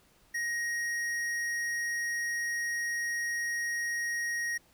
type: tone with hard clipping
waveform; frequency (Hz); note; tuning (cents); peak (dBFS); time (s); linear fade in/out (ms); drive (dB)
sine; 1879; A#6; +13; -32; 0.34-4.58; 10; 12
effects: pink hiss -64 dBFS RMS until 4.73 s